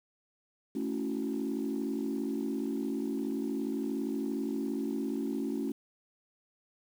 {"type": "chord", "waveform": "sine", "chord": "F# minor seventh", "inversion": "first", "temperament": "equal", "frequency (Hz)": [220, 277.2, 329.6, 370], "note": ["A3", "C#4", "E4", "F#4"], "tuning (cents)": [0, 0, 0, 0], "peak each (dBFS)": [-35, -33, -38, -38], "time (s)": [0.75, 5.72], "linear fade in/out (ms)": 5, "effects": ["tanh soft clip ceiling -24 dBFS", "9-bit"]}